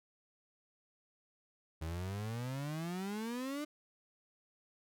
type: exponential sweep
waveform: 35% pulse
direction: up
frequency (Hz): 78 to 304.1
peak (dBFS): -36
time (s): 1.81-3.65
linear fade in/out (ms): 10
effects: none